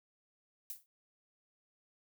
violet noise with exponential decay, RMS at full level -39 dBFS, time 0.7-0.86 s, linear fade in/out 0 ms, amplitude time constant 33 ms, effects none

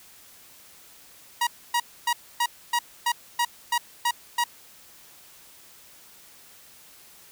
sawtooth tone bursts, 954 Hz, A#5, 40 cents sharp, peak -17 dBFS, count 10, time 1.41-4.44 s, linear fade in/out 5 ms, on 60 ms, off 270 ms, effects white hiss -51 dBFS RMS until 7.31 s

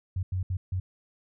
sine tone bursts at uneven times, 92.6 Hz, F#2, 2 cents sharp, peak -26 dBFS, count 4, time 0.16-0.23 / 0.32-0.43 / 0.5-0.57 / 0.72-0.8 s, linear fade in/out 5 ms, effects none

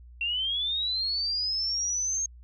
sine linear sweep, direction up, 2708 to 6490 Hz, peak -26 dBFS, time 0.21-2.26 s, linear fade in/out 2 ms, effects added 60 Hz sine -46 dBFS peak until 2.43 s

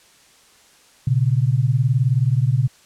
sine beating tone pair, 119.5 / 138.5 Hz, A#2 / C#3, +43 / -1 cents, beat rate 19 Hz, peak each -17 / -18 dBFS, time 1.07-2.68 s, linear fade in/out 5 ms, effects white hiss -52 dBFS RMS until 2.85 s + low-pass 9000 Hz 12 dB/octave

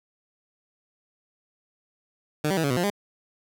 15% pulse tone with pitch steps, 151.3 / 193.6 / 161.9 / 140.9 / 124.4 / 175.9 / 203.2 Hz, D#3 / G3 / E3 / C#3 / B2 / F3 / G#3, -48 / -21 / -31 / +29 / +13 / +13 / -38 cents, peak -16 dBFS, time 2.44-2.902 s, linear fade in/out 5 ms, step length 66 ms, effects none

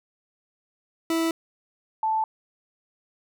40% pulse / sine tone pair in turn, 328.2 / 877.9 Hz, E4 / A5, -8 / -4 cents, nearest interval octave + perfect fourth, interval 1704 cents, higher second, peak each -21 dBFS, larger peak neither, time 1.1-1.31 / 2.03-2.24 s, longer neither, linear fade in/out 2 ms, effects none

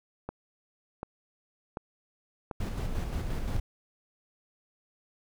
click train, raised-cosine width 1 ms, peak -21 dBFS, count 4, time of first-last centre 0.29-2.512 s, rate 1.35 Hz
brown noise with tremolo, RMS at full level -30 dBFS, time 2.6-3.6 s, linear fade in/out 5 ms, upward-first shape square, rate 5.7 Hz, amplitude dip 35%
effects none

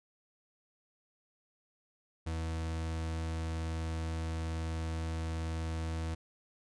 40% pulse tone, 81.1 Hz, E2, 28 cents flat, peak -33 dBFS, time 2.26-6.15 s, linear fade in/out 10 ms, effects resampled to 22050 Hz

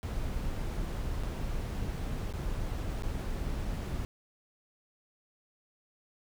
brown noise with dropouts, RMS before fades -34 dBFS, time 0.03-4.05 s, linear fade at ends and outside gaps 0 ms, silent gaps 1.229-1.235 / 2.326-2.337 / 3.022-3.034 s, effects none

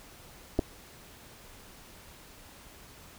clicks, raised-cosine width 2 ms, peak -13 dBFS, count 2, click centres 0.59 / 0.593 s, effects pink hiss -52 dBFS RMS until 3.18 s

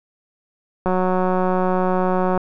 click train, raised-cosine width 1 ms, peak -7 dBFS, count 280, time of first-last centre 0.86-2.376 s, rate 184 Hz, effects none

